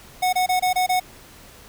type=tone bursts; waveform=square; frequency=735 Hz; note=F#5; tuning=12 cents flat; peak=-18 dBFS; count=6; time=0.22-1 s; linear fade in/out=10 ms; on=110 ms; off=24 ms; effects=pink hiss -46 dBFS RMS until 1.68 s